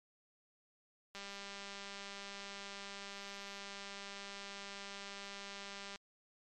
click train, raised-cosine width 0.2 ms, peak -30 dBFS, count 958, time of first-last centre 1.15-5.959 s, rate 199 Hz, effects MP3 64 kbps

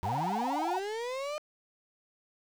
35% pulse linear sweep, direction up, 86.5 to 613 Hz, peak -32 dBFS, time 0.03-1.38 s, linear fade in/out 0 ms
sine tone with vibrato, 830.6 Hz, G#5, in tune, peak -30 dBFS, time 0.03-0.8 s, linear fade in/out 20 ms, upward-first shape sine, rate 17 Hz, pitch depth 270 cents each way
effects low-pass 7000 Hz 12 dB/octave + 9-bit

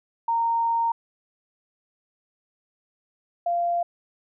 sine tone pair in turn, 924 / 692.2 Hz, A#5 / F5, -16 / -16 cents, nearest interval perfect fourth, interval 500 cents, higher first, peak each -20 / -21 dBFS, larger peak first, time 0.28-0.92 / 3.46-3.83 s, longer first, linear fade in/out 5 ms, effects none

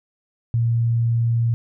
sine tone, 116.54 Hz, A#2, in tune, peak -16 dBFS, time 0.54-1.54 s, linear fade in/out 0 ms, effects none

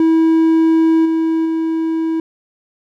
triangle tone with level steps, 324.1 Hz, E4, 29 cents flat, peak -7 / -11 / -13 dBFS, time 0-2.2 s, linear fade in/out 2 ms, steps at 1.05 / 1.45 s, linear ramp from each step 10 ms, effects none

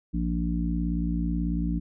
harmonic tone, 58.27 Hz, A#1, in tune, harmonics 1 / 3 / 4 / 5, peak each -28 / -28 / -35 / -32 dBFS, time 0.13-1.8 s, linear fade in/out 20 ms, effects none

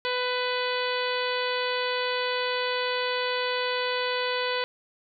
harmonic tone with a mistuned harmonic, 498.4 Hz, B4, 16 cents sharp, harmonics 1 / 2 / 3 / 4 / 5 / 6 / 7 / 8 / 9, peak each -29 / -32 / -34 / -35 / -36 / -37 / -37 / -38 / -39 dBFS, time 0.05-4.64 s, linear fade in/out 0 ms, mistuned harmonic 7, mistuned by -20 cents, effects none

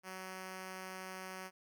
5% pulse tone, 187.3 Hz, F#3, 21 cents sharp, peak -33 dBFS, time 0.03-1.51 s, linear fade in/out 50 ms, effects none

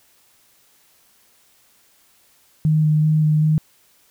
sine tone with vibrato, 154.1 Hz, D#3, 16 cents flat, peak -13 dBFS, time 2.65-3.58 s, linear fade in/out 0 ms, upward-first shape square, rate 2.6 Hz, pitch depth 11 cents each way, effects white hiss -57 dBFS RMS until 4.1 s

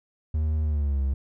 triangle tone with pitch glide, 77.4 to 67.77 Hz, D#2 to C#2, -9 to -39 cents, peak -20 dBFS, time 0.34-1.14 s, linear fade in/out 5 ms, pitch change -230 cents, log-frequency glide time 0.62-1.02 s, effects none

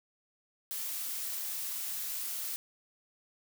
blue noise, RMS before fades -37 dBFS, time 0.71-2.56 s, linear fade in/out 0 ms, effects none

